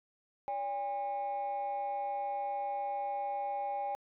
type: tone pair together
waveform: sine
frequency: 572 / 808.9 Hz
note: D5 / G#5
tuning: -46 / -46 cents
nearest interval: tritone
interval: 600 cents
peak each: -38 / -32 dBFS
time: 0.48-3.95 s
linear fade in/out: 0 ms
effects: tanh soft clip ceiling -30 dBFS